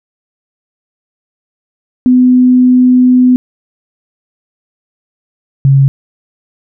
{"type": "tone pair in turn", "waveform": "sine", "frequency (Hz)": [251.6, 136.79], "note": ["B3", "C#3"], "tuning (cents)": [32, -23], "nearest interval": "major seventh", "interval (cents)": 1055, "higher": "first", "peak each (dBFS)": -3, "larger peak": "neither", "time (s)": [[2.06, 3.36], [5.65, 5.88]], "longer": "first", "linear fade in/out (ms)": 0, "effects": []}